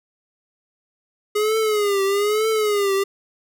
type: tone with vibrato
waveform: square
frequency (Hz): 415.3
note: G#4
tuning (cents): 0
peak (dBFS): -18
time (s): 1.35-3.04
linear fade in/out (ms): 10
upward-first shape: triangle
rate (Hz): 1.1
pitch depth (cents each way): 120
effects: none